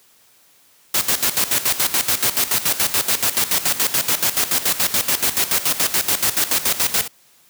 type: noise with tremolo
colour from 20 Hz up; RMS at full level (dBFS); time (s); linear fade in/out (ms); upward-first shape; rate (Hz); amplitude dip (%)
white; -17; 0.94-7.08; 5; square; 7; 75
effects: white hiss -54 dBFS RMS until 7.49 s + high-pass 80 Hz 12 dB/octave